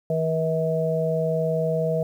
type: harmonic tone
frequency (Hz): 160.7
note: E3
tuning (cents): -44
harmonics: 1 / 3 / 4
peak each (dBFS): -25 / -25 / -25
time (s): 0.1-2.03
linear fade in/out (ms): 2
effects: 9-bit